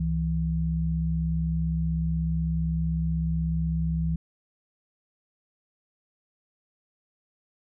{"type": "tone pair together", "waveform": "sine", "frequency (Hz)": [67.24, 163.2], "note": ["C2", "E3"], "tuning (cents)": [48, -17], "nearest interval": "octave + minor third", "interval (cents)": 1535, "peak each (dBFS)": [-28, -25], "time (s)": [0, 4.16], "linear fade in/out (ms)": 5, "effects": []}